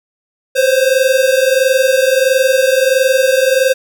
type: tone pair together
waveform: square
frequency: 514.5 / 536 Hz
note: C5 / C5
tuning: -29 / +42 cents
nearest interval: minor second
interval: 71 cents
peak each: -13 dBFS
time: 0.55-3.74 s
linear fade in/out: 20 ms
effects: none

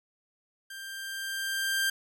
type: tone with level ramp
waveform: sawtooth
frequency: 1583 Hz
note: G6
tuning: 17 cents sharp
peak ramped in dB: -37 to -21 dBFS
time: 0.7-1.9 s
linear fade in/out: 5 ms
effects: none

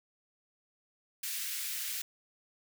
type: high-pass noise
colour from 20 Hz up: white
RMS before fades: -37 dBFS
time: 1.23-2.02 s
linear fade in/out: 5 ms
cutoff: 1700 Hz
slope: 24 dB/octave
effects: none

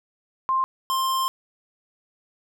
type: tone pair in turn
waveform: sine / square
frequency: 1053 / 1053 Hz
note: C6 / C6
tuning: +11 / +11 cents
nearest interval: unison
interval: 0 cents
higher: neither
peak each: -19 / -22 dBFS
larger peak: first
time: 0.49-0.64 / 0.9-1.28 s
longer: second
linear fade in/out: 0 ms
effects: none

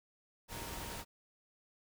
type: tone in noise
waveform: sine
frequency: 929 Hz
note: A#5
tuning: 6 cents flat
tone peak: -52 dBFS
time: 0.48-1.05 s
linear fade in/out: 50 ms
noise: pink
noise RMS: -44 dBFS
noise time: 0.48-1.05 s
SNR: -11 dB
effects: none

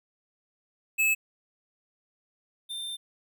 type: tone pair in turn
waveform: square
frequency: 2600 / 3589 Hz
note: E7 / A7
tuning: -24 / +34 cents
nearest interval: tritone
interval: 558 cents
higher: second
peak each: -22 / -34 dBFS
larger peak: first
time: 0.98-1.15 / 2.69-2.97 s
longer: second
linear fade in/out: 20 ms
effects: none

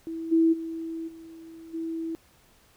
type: tone with level steps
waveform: sine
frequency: 327.1 Hz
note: E4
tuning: 13 cents flat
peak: -31 / -17 / -31 / -42 / -29 dBFS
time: 0.07-2.15 s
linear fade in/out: 0 ms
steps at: 0.31 / 0.52 / 1.07 / 1.73 s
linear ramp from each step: 20 ms
effects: pink hiss -60 dBFS RMS until 2.76 s

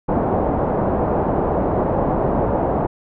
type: low-pass noise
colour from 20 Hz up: white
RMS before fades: -19 dBFS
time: 0.08-2.87 s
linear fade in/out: 10 ms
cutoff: 800 Hz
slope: 24 dB/octave
effects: none

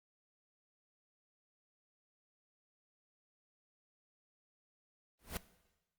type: noise with exponential growth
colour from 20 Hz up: pink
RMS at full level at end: -35 dBFS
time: 5.19-5.37 s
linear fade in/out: 1 ms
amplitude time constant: 37 ms
effects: noise-tail reverb RT60 1.0 s tail -17 dB re dry + Opus 32 kbps

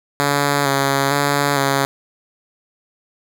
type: tone with vibrato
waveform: 5% pulse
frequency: 140.5 Hz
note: C#3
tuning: 24 cents sharp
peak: -4 dBFS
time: 0.2-1.85 s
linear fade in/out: 0 ms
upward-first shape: square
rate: 1.1 Hz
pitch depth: 26 cents each way
effects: none

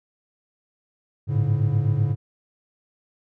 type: tone cluster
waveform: triangle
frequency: 102 / 110 / 142.2 Hz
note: G#2 / A2 / C#3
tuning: -31 / 0 / +45 cents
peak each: -22 / -20 / -21 dBFS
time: 1.27-2.16 s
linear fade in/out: 50 ms
effects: none

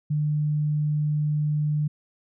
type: tone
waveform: sine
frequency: 150 Hz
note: D3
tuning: 37 cents sharp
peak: -21 dBFS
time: 0.1-1.88 s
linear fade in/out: 10 ms
effects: none

